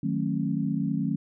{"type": "chord", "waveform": "sine", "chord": "D# half-diminished seventh", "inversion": "none", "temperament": "equal with one note detuned", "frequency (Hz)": [155.56, 185, 220, 271.8], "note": ["D#3", "F#3", "A3", "C#4"], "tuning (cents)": [0, 0, 0, -34], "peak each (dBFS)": -30, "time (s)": [0.03, 1.16], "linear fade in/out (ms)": 5, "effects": []}